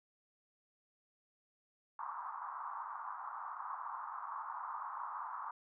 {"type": "band-pass noise", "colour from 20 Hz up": "white", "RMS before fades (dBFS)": -44, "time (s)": [1.99, 5.51], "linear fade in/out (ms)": 2, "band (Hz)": [900, 1200], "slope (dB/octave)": 48, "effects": []}